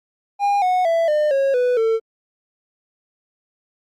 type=tone with pitch steps; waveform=triangle; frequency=809 / 733.3 / 664.7 / 602.6 / 546.2 / 495.1 / 448.8 Hz; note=G#5 / F#5 / E5 / D5 / C#5 / B4 / A4; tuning=-46 / -16 / +14 / +44 / -26 / +4 / +34 cents; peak=-13 dBFS; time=0.39-2 s; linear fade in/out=50 ms; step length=230 ms; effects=Opus 48 kbps